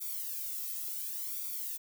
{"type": "noise with flanger", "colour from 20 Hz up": "violet", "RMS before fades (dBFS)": -38, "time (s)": [0, 1.78], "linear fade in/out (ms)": 20, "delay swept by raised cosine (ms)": [0.85, 1.56], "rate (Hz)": 0.7, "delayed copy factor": 0.9, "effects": []}